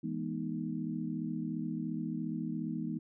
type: chord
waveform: sine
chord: E major seventh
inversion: none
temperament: equal with one note detuned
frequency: 164.81 / 207.7 / 242.1 / 311.1 Hz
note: E3 / G#3 / B3 / D#4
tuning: 0 / 0 / -34 / 0 cents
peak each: -39 / -40 / -38 / -40 dBFS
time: 0.03-2.99 s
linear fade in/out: 10 ms
effects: none